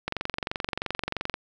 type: click train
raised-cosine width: 0.3 ms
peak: -12 dBFS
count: 30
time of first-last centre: 0.08-1.341 s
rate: 23 Hz
effects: none